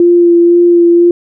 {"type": "tone with vibrato", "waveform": "sine", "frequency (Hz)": 345.3, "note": "F4", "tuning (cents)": -20, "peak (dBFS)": -3, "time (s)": [0, 1.11], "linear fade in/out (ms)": 2, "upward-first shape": "sine", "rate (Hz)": 2, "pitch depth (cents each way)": 15, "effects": []}